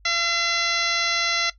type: harmonic tone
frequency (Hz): 681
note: F5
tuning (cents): -44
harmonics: 1 / 2 / 3 / 4 / 5 / 6 / 7 / 8 / 9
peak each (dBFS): -35 / -27 / -24 / -31 / -31 / -27 / -35 / -32 / -32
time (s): 0.05-1.5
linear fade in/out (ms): 5
effects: noise-tail reverb RT60 0.1 s tail -17 dB re dry + added 50 Hz sine -50 dBFS peak until 1.58 s